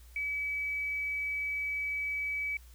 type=tone; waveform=sine; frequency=2287 Hz; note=D7; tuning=47 cents flat; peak=-31 dBFS; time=0.16-2.57 s; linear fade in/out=2 ms; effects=added 60 Hz sine -51 dBFS peak until 2.74 s + white hiss -62 dBFS RMS until 2.74 s